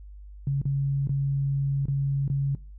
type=tone with dropouts; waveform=sine; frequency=138.59 Hz; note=C#3; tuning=in tune; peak=-22 dBFS; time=0.47-2.55 s; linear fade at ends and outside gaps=2 ms; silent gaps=0.616-0.654 / 1.073-1.093 / 1.856-1.883 / 2.279-2.299 s; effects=noise-tail reverb RT60 0.3 s tail -19 dB re dry + added 50 Hz sine -41 dBFS peak until 2.78 s